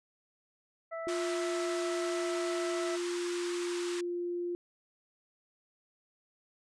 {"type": "harmonic tone", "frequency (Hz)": 659.3, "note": "E5", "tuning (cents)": 0, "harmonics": [1, 2, 3], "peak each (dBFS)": [-37, -43, -47], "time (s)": [0.91, 2.97], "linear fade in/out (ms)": 20}
{"type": "tone", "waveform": "sine", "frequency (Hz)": 350, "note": "F4", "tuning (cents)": 4, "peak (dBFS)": -32, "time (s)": [1.07, 4.55], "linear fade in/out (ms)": 0}
{"type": "band-pass noise", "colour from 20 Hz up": "pink", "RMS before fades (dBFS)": -43, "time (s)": [1.08, 4.01], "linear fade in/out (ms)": 5, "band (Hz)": [940, 9300], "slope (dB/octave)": 48}
{"effects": []}